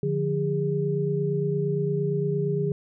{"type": "tone cluster", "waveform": "sine", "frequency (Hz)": [147.6, 176.3, 407.6], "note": ["D3", "F3", "G#4"], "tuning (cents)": [9, 17, -32], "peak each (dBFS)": [-26, -30, -26], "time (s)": [0.03, 2.72], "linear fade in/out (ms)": 2, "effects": []}